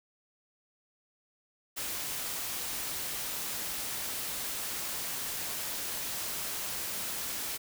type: noise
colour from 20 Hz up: white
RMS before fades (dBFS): -36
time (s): 1.76-7.58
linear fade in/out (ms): 20
effects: none